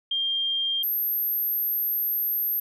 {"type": "tone pair in turn", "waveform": "sine", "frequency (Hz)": [3197, 12855], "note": ["G7", "G9"], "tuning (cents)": [33, 42], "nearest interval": "2 octaves", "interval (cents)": 2409, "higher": "second", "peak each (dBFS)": -23, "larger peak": "neither", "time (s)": [[0.11, 0.83], [0.83, 2.6]], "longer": "second", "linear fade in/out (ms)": 5, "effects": []}